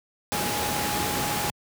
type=tone in noise; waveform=sine; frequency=830.6 Hz; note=G#5; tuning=in tune; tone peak=-31 dBFS; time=0.32-1.5 s; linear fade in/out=0 ms; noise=pink; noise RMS=-27 dBFS; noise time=0.32-1.5 s; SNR=-7 dB; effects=high-pass 100 Hz 12 dB/octave